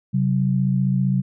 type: tone pair together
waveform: sine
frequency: 133.3 / 188.64 Hz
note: C3 / F#3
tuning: +33 / +34 cents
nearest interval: tritone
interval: 601 cents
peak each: -19 / -20 dBFS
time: 0.13-1.22 s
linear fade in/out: 20 ms
effects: none